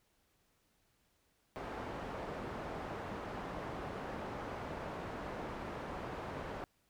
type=low-pass noise; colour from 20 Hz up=white; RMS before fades=-43 dBFS; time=1.56-6.64 s; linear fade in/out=0 ms; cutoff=910 Hz; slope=12 dB/octave; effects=pink hiss -75 dBFS RMS until 6.89 s